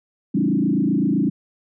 sine tone with frequency modulation, 240.6 Hz, B3, 45 cents flat, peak -16 dBFS, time 0.34-1.3 s, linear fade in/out 10 ms, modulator 27.8 Hz, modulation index 2.7, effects none

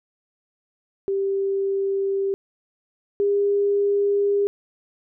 sine tone pair in turn, 392.1 / 403.8 Hz, G4 / G#4, 0 / -49 cents, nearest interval minor second, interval 51 cents, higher second, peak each -20 / -17 dBFS, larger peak second, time 1.08-2.34 / 3.2-4.47 s, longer second, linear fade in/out 0 ms, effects none

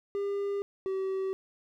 triangle tone pair in turn, 401.2 / 382.8 Hz, G4 / G4, +40 / -41 cents, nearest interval minor second, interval 81 cents, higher first, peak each -27 dBFS, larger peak neither, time 0.15-0.62 / 0.86-1.33 s, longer neither, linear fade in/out 0 ms, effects none

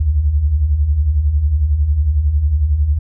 sine beating tone pair, 65.1 / 76.1 Hz, C2 / D#2, -8 / -38 cents, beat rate 11 Hz, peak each -20 / -12 dBFS, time 0-2.99 s, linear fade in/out 10 ms, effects none

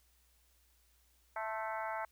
harmonic tone with a mistuned harmonic, 220.3 Hz, A3, 2 cents sharp, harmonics 3 / 4 / 5 / 6 / 7 / 8 / 9 / 10, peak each -42 / -40 / -47 / -45 / -46 / -57 / -49 / -53 dBFS, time 1.36-2.05 s, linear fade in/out 2 ms, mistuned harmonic 5, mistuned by -43 cents, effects added 60 Hz sine -70 dBFS peak until 2.11 s + white hiss -72 dBFS RMS until 2.11 s

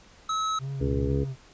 square tone, 1291 Hz, E6, 37 cents flat, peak -26 dBFS, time 0.29-0.59 s, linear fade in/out 5 ms
triangle tone with vibrato, 128.8 Hz, C3, 27 cents flat, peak -28 dBFS, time 0.59-1.36 s, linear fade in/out 50 ms, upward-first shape sine, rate 2 Hz, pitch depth 120 cents each way
harmonic tone, 69.3 Hz, C#2, in tune, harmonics 1 / 2 / 3 / 4 / 5 / 6 / 7, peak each -28 / -33 / -37 / -31 / -39 / -31 / -35 dBFS, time 0.8-1.25 s, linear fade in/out 20 ms
effects pink hiss -54 dBFS RMS until 1.53 s + resampled to 16000 Hz

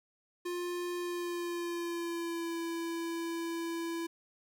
square tone with pitch glide, 352.5 to 334.3 Hz, F4 to E4, +16 to +24 cents, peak -35 dBFS, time 0.45-4.07 s, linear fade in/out 10 ms, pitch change -92 cents, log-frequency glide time 0.98-2.59 s, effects 12-bit

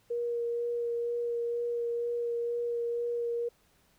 sine tone with vibrato, 473.2 Hz, A#4, 26 cents sharp, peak -29 dBFS, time 0.1-3.49 s, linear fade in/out 10 ms, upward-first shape sine, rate 2.1 Hz, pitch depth 11 cents each way, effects pink hiss -67 dBFS RMS until 3.98 s

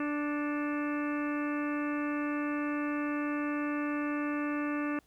harmonic tone with a mistuned harmonic, 293.7 Hz, D4, in tune, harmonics 1 / 2 / 3 / 4 / 5 / 6 / 7 / 8 / 9, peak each -31 / -41 / -48 / -40 / -44 / -43 / -49 / -53 / -46 dBFS, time 0-4.99 s, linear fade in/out 2 ms, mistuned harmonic 7, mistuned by +72 cents, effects added 60 Hz sine -68 dBFS peak until 5.06 s + pink hiss -68 dBFS RMS until 5.06 s

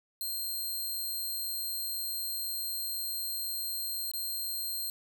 5% pulse tone with dropouts, 4186 Hz, C8, in tune, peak -26 dBFS, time 0.21-4.9 s, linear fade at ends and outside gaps 1 ms, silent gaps 4.115-4.136 s, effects none

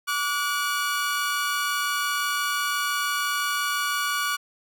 sawtooth tone pair together, 1153 / 1452.7 Hz, D6 / F#6, -32 / -32 cents, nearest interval major third, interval 400 cents, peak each -23 dBFS, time 0.07-4.37 s, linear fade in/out 20 ms, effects none

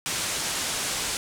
white low-pass noise, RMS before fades -29 dBFS, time 0.06-1.17 s, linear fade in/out 0 ms, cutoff 9400 Hz, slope 24 dB/octave, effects none

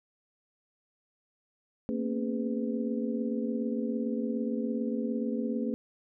sine tone cluster, 227.9 / 245.3 / 274.7 / 415.4 / 502 Hz, A#3 / B3 / C#4 / G#4 / B4, -39 / -12 / -16 / 0 / +28 cents, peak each -31 / -39 / -35 / -38 / -38 dBFS, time 1.89-5.74 s, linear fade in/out 0 ms, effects none

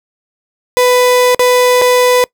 35% pulse tone with dropouts, 497.2 Hz, B4, 12 cents sharp, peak -5 dBFS, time 0.77-2.24 s, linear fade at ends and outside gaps 0 ms, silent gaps 1.347-1.394 / 1.815-1.819 s, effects noise-tail reverb RT60 0.1 s tail -24 dB re dry

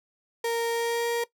35% pulse tone with pitch glide, 464.2 to 469.6 Hz, A#4 to A#4, -7 to +13 cents, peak -23 dBFS, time 0.44-1.24 s, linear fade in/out 5 ms, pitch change +20 cents, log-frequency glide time 0.71-1.08 s, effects noise-tail reverb RT60 0.1 s tail -18 dB re dry

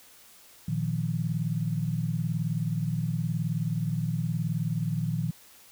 sine chord, Bb suspended fourth, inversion none, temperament equal, 116.54 / 155.56 / 174.61 Hz, Bb2 / Eb3 / F3, 0 / 0 / 0 cents, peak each -31 / -29 / -32 dBFS, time 0.68-5.31 s, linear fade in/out 5 ms, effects white hiss -54 dBFS RMS until 5.71 s

